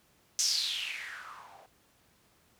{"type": "noise with low-pass filter sweep", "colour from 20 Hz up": "violet", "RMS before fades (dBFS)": -35, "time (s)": [0.39, 1.66], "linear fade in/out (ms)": 0, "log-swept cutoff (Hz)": [6200, 650], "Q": 5.8, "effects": ["pink hiss -66 dBFS RMS until 2.59 s", "high-pass 60 Hz 12 dB/octave"]}